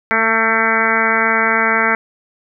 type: harmonic tone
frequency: 224.2 Hz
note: A3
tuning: 33 cents sharp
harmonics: 1 / 2 / 3 / 4 / 5 / 6 / 7 / 8 / 9 / 10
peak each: -24 / -23 / -24 / -22 / -25 / -19 / -19 / -23 / -19 / -22 dBFS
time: 0.11-1.95 s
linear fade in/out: 0 ms
effects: none